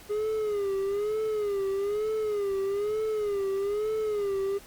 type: tone with vibrato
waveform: triangle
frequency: 411.9 Hz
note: G#4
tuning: 14 cents flat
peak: -24 dBFS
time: 0.09-4.59 s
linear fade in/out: 20 ms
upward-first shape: sine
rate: 1.1 Hz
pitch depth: 100 cents each way
effects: pink hiss -50 dBFS RMS until 4.66 s + Opus 48 kbps